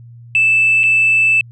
sine tone with dropouts, 2637 Hz, E7, in tune, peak -8 dBFS, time 0.35-1.41 s, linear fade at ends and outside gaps 1 ms, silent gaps 0.834-0.838 s, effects tanh soft clip ceiling -5 dBFS + added 118 Hz sine -35 dBFS peak until 1.51 s

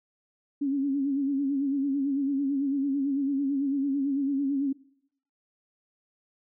sine tone with vibrato, 277.2 Hz, C#4, in tune, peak -24 dBFS, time 0.61-4.73 s, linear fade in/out 10 ms, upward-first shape sine, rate 9 Hz, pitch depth 65 cents each way, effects noise-tail reverb RT60 0.7 s tail -22 dB re dry

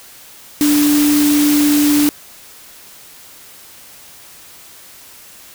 sine tone in noise, 293.7 Hz, D4, in tune, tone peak -10 dBFS, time 0.61-2.09 s, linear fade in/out 0 ms, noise white, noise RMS -20 dBFS, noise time 0.61-2.09 s, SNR +7 dB, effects white hiss -40 dBFS RMS until 5.54 s

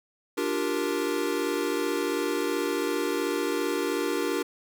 square chord, G minor seventh, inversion second, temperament equal, 293.7 / 349.2 / 392 / 466.2 Hz, D4 / F4 / G4 / Bb4, 0 / 0 / 0 / 0 cents, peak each -32 dBFS, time 0.37-4.43 s, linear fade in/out 10 ms, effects none

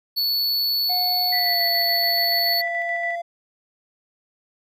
square tone, 4435 Hz, C#8, in tune, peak -20 dBFS, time 0.16-2.62 s, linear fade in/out 20 ms
triangle tone with pitch glide, 725 to 685.9 Hz, F#5 to F5, -35 to -31 cents, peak -24 dBFS, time 0.89-3.22 s, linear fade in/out 10 ms, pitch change -96 cents, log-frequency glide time 1.32-1.63 s
sine tone with tremolo, 1975.5 Hz, B6, in tune, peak -23 dBFS, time 1.32-3.16 s, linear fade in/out 10 ms, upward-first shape square, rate 7 Hz, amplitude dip 35%
effects none

